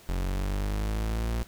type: linear sweep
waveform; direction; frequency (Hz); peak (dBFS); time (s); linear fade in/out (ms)
40% pulse; up; 44.69 to 58.3; -26; 0.09-1.43; 0
effects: pink hiss -53 dBFS RMS until 1.47 s